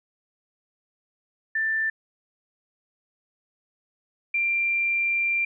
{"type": "tone pair in turn", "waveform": "sine", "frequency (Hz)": [1774, 2372], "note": ["A6", "D7"], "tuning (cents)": [14, 17], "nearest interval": "perfect fourth", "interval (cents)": 503, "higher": "second", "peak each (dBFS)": [-22, -21], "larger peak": "second", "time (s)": [[1.55, 1.9], [4.34, 5.45]], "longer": "second", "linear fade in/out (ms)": 5, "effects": []}